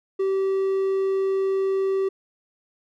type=tone; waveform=triangle; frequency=386.2 Hz; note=G4; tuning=26 cents flat; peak=-18 dBFS; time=0.19-2.09 s; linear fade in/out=10 ms; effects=none